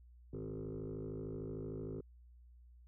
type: tone with frequency modulation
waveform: sine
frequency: 260.8 Hz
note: C4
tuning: 5 cents flat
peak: -39 dBFS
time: 0.33-2.01 s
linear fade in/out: 5 ms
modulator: 53.2 Hz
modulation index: 3.5
effects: tanh soft clip ceiling -38 dBFS + added 60 Hz sine -57 dBFS peak until 2.87 s